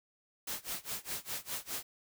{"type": "noise with tremolo", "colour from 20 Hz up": "white", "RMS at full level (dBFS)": -37, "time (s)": [0.47, 1.83], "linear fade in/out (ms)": 5, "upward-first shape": "sine", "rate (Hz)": 4.9, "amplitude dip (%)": 95, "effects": []}